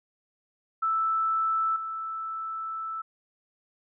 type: tone with level steps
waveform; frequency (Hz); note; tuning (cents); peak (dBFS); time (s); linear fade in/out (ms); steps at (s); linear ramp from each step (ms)
sine; 1318.5; E6; 0; -23 / -31; 0.82-3.02; 10; 1.76; 2
effects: none